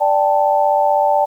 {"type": "chord", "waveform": "sine", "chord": "D suspended fourth", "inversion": "none", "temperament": "equal", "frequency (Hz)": [587.3, 784, 880], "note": ["D5", "G5", "A5"], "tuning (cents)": [0, 0, 0], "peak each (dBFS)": -16, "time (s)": [0, 1.26], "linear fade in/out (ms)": 20, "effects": ["8-bit"]}